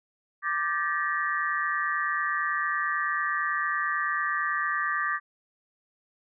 sine tone cluster, 1179 / 1570 / 1743 / 1892 Hz, D6 / G6 / A6 / A#6, +6 / +2 / -17 / +25 cents, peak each -28 / -33 / -32 / -32 dBFS, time 0.42-5.2 s, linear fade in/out 50 ms, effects none

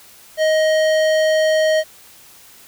sine tone with tanh clipping, 627 Hz, D#5, 13 cents sharp, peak -15 dBFS, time 0.37-1.84 s, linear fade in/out 50 ms, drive 18 dB, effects white hiss -45 dBFS RMS until 2.67 s

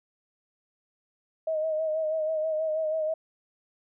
sine tone with vibrato, 629 Hz, D#5, 19 cents sharp, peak -25 dBFS, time 1.47-3.14 s, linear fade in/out 5 ms, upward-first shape sine, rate 6.2 Hz, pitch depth 39 cents each way, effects none

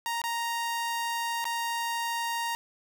sawtooth tone with dropouts, 932.3 Hz, A#5, in tune, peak -25 dBFS, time 0.06-2.55 s, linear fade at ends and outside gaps 0 ms, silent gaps 0.217-0.239 / 1.443-1.453 s, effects none

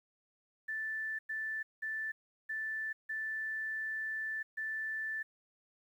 sine tone bursts at uneven times, 1760 Hz, A6, in tune, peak -35 dBFS, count 6, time 0.68-1.19 / 1.29-1.63 / 1.82-2.12 / 2.49-2.93 / 3.09-4.43 / 4.57-5.23 s, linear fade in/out 10 ms, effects 11-bit

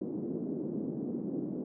white band-pass noise, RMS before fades -36 dBFS, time 0.01-1.64 s, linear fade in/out 5 ms, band 190 to 330 Hz, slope 24 dB/octave, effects none

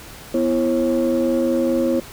sine tone cluster, 248.1 / 333.1 / 540 Hz, B3 / E4 / C#5, +8 / +18 / -45 cents, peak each -19 dBFS, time 0.34-2 s, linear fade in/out 5 ms, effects tanh soft clip ceiling -11 dBFS + pink hiss -39 dBFS RMS until 2.12 s

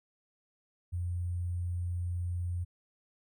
sine tone with sample-and-hold, 87.9 Hz, F2, 12 cents sharp, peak -31 dBFS, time 0.92-2.65 s, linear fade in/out 20 ms, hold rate 8820 Hz, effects none

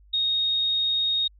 sine tone, 3729 Hz, A#7, in tune, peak -21 dBFS, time 0.13-1.28 s, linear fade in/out 10 ms, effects added 50 Hz sine -51 dBFS peak until 1.39 s

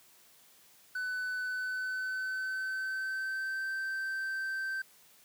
triangle tone with pitch glide, 1500 to 1556.5 Hz, F#6 to G6, +23 to -13 cents, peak -31 dBFS, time 0.95-4.82 s, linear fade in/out 5 ms, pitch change +64 cents, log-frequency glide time 1.34-3.7 s, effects white hiss -61 dBFS RMS until 5.24 s + high-pass 100 Hz 12 dB/octave

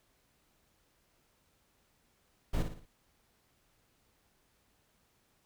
brown noise with echo, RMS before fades -29 dBFS, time 2.53-2.63 s, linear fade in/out 10 ms, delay 57 ms, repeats 4, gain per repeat -7 dB, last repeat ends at 2.858 s, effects pink hiss -72 dBFS RMS until 5.45 s

